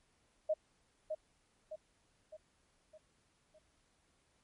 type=tone with echo; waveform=sine; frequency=622.3 Hz; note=D#5; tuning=in tune; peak=-29 dBFS; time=0.49-0.54 s; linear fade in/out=10 ms; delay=610 ms; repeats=5; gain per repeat=-6 dB; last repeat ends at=3.59 s; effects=pink hiss -74 dBFS RMS until 4.43 s + MP3 48 kbps